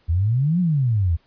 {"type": "exponential two-way sweep", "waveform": "sine", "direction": "up then down", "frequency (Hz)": [77.78, 185, 77.78], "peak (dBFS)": -16, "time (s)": [0.08, 1.17], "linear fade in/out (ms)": 20, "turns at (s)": 0.6, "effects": ["pink hiss -61 dBFS RMS until 1.26 s", "resampled to 11025 Hz"]}